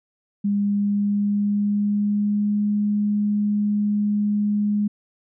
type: tone with pitch glide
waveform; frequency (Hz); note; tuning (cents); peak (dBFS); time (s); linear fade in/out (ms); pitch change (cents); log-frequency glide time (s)
sine; 202.7 to 207.3; G#3 to G#3; -42 to -3; -18; 0.44-4.88; 10; +39; 0.54-2.62
effects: none